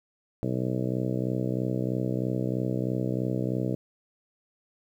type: harmonic tone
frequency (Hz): 63.1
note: B1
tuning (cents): +38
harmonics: 2 / 3 / 4 / 5 / 6 / 7 / 8 / 9 / 10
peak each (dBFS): -30 / -32 / -35 / -33 / -39 / -36 / -39 / -39 / -43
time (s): 0.43-3.75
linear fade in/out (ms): 0
effects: 10-bit